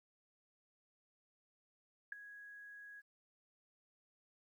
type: tone with ADSR envelope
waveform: sine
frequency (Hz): 1661.2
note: G#6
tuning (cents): 0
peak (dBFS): -36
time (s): 2.12-3.02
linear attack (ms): 4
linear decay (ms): 8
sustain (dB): -15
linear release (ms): 30
effects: 13-bit